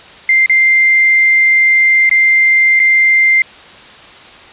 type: tone with dropouts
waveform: sine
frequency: 2093 Hz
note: C7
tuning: in tune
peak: -6 dBFS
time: 0.29-3.42 s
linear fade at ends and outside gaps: 2 ms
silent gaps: 0.461-0.496 / 2.094-2.112 / 2.794-2.799 s
effects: white hiss -36 dBFS RMS until 4.52 s + resampled to 8000 Hz